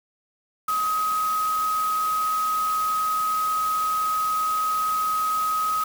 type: tone in noise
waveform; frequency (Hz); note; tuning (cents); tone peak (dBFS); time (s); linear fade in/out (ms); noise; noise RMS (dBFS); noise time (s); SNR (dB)
sine; 1264; D#6; +27; -21; 0.68-5.84; 5; white; -36; 0.68-5.84; +12
effects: none